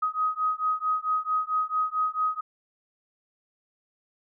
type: beating tone pair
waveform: sine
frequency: 1256 / 1260.5 Hz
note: D#6 / D#6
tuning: +16 / +22 cents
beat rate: 4.5 Hz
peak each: -27 dBFS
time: 0.02-2.41 s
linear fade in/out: 10 ms
effects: none